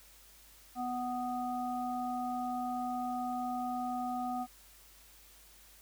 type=harmonic tone; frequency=247.9 Hz; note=B3; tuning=7 cents sharp; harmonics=1 / 3 / 5; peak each=-38 / -35 / -44 dBFS; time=0.75-4.47 s; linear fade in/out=50 ms; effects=added 50 Hz sine -63 dBFS peak until 5.81 s + white hiss -59 dBFS RMS until 5.81 s